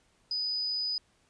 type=tone; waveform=sine; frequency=4978 Hz; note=D#8; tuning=in tune; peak=-29 dBFS; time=0.31-0.98 s; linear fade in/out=2 ms; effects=pink hiss -68 dBFS RMS until 1.29 s + resampled to 22050 Hz